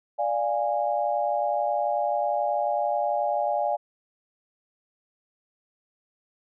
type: chord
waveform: sine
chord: D diminished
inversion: none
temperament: equal with one note detuned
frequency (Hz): 587.3 / 698.5 / 825.8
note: D5 / F5 / Ab5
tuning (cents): 0 / 0 / -10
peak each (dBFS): -27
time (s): 0.18-3.77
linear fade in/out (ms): 20
effects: none